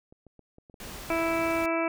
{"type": "clicks", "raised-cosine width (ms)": 2, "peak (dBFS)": -38, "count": 7, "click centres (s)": [0.125, 0.267, 0.393, 0.584, 0.698, 0.742, 0.957]}
{"type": "noise", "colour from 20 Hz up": "pink", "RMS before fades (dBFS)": -41, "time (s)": [0.8, 1.66], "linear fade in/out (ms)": 2}
{"type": "harmonic tone", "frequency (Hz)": 330, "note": "E4", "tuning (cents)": 2, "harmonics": [1, 2, 3, 4, 5, 6, 7, 8], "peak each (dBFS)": [-29, -29, -35, -34, -42, -45, -33, -40], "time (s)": [1.1, 1.88], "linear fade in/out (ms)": 2}
{"effects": []}